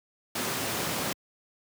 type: high-pass noise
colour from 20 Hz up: pink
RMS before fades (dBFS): -31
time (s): 0.35-1.13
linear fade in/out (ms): 5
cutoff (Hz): 130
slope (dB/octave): 12
effects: high-pass 80 Hz 12 dB/octave